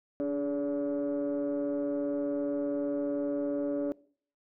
sine tone cluster, 287.7 / 419 / 573 Hz, D4 / G#4 / D5, -36 / +15 / -43 cents, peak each -29 / -36 / -31 dBFS, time 0.2-3.92 s, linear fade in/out 0 ms, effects noise-tail reverb RT60 0.5 s tail -22 dB re dry + tanh soft clip ceiling -24 dBFS

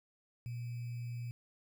sine tone with sample-and-hold, 120 Hz, B2, 49 cents flat, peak -38 dBFS, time 0.46-1.31 s, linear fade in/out 0 ms, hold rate 2450 Hz, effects none

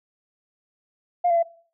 sine tone with pitch steps, 705 / 681 / 674 Hz, F5 / F5 / E5, +16 / -44 / +38 cents, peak -16 dBFS, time 1.24-1.429 s, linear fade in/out 10 ms, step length 63 ms, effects noise-tail reverb RT60 0.5 s tail -21 dB re dry + tanh soft clip ceiling -12 dBFS

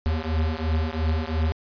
square beating tone pair, 77.78 / 80.68 Hz, D#2 / E2, 0 / -37 cents, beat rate 2.9 Hz, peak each -26 dBFS, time 0.06-1.52 s, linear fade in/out 0 ms, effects resampled to 11025 Hz

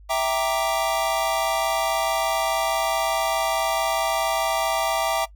square chord, E half-diminished seventh, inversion none, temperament equal, 659.3 / 784 / 932.3 / 1174.7 Hz, E5 / G5 / Bb5 / D6, 0 / 0 / 0 / 0 cents, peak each -25 / -27 / -29 / -29 dBFS, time 0.09-5.26 s, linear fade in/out 20 ms, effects noise-tail reverb RT60 0.1 s tail -19 dB re dry + added 50 Hz sine -44 dBFS peak until 5.35 s

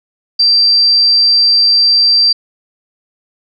sine tone, 4699 Hz, D8, in tune, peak -6 dBFS, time 0.39-2.33 s, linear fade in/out 10 ms, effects none

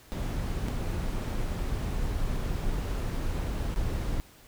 brown noise with dropouts, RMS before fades -30 dBFS, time 0.12-4.2 s, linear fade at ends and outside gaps 0 ms, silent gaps 0.68-0.684 / 3.743-3.761 s, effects pink hiss -55 dBFS RMS until 4.47 s

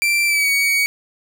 40% pulse tone with pitch glide, 2349 to 2249 Hz, D7 to C#7, 0 to +24 cents, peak -14 dBFS, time 0.02-0.86 s, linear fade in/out 0 ms, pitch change -76 cents, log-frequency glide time 0.26-0.48 s, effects none

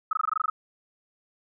sine tone bursts, 1276 Hz, D#6, 43 cents sharp, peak -21 dBFS, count 10, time 0.11-0.5 s, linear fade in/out 5 ms, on 21 ms, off 20 ms, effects none

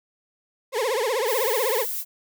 35% pulse tone with vibrato, 476.2 Hz, A#4, 37 cents sharp, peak -20 dBFS, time 0.72-1.86 s, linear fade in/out 50 ms, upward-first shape triangle, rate 16 Hz, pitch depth 270 cents each way
violet noise, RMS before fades -29 dBFS, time 1.25-2.05 s, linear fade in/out 50 ms
effects none

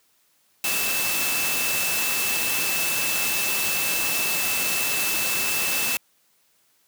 sine tone in noise, 2637 Hz, E7, in tune, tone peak -27 dBFS, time 0.64-5.97 s, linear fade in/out 2 ms, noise white, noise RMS -25 dBFS, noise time 0.64-5.97 s, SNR -5 dB, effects white hiss -64 dBFS RMS until 6.87 s + high-pass 100 Hz 12 dB/octave

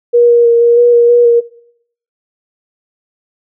sine tone with pitch steps, 477.7 / 474.1 / 468.2 / 472.2 / 480.8 / 473.4 / 480.2 / 470.7 Hz, A#4 / A#4 / A#4 / A#4 / B4 / A#4 / B4 / A#4, +42 / +29 / +8 / +22 / -46 / +27 / -49 / +17 cents, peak -4 dBFS, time 0.13-1.41 s, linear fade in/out 20 ms, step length 160 ms, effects noise-tail reverb RT60 0.7 s tail -21 dB re dry

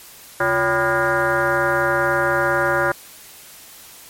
sine tone with frequency modulation, 994 Hz, B5, 11 cents sharp, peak -15 dBFS, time 0.4-2.92 s, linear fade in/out 5 ms, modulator 214 Hz, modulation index 3.2, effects white hiss -42 dBFS RMS until 4.09 s + MP3 64 kbps

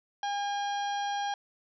harmonic tone with a mistuned harmonic, 810 Hz, G#5, 43 cents flat, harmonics 1 / 2 / 3 / 4 / 5 / 6 / 7, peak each -30 / -39 / -50 / -41 / -49 / -53 / -48 dBFS, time 0.23-1.34 s, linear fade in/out 2 ms, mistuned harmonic 5, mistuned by +21 cents, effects none

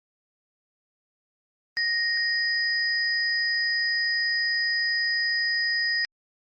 sine tone pair together, 1864.7 / 4966 Hz, A#6 / D#8, 0 / -4 cents, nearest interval octave + perfect fourth, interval 1696 cents, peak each -24 / -27 dBFS, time 1.77-6.05 s, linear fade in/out 0 ms, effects Opus 24 kbps

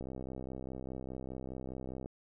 click train, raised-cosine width 2 ms, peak -29 dBFS, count 134, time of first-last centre 0.01-2.059 s, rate 64.9 Hz, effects none

